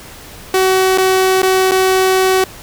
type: tone with dropouts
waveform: sawtooth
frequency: 376.8 Hz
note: F#4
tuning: 32 cents sharp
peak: -6 dBFS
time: 0.54-2.44 s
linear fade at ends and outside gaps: 2 ms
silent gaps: 0.976-0.982 / 1.419-1.43 / 1.712-1.718 s
effects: pink hiss -35 dBFS RMS until 2.62 s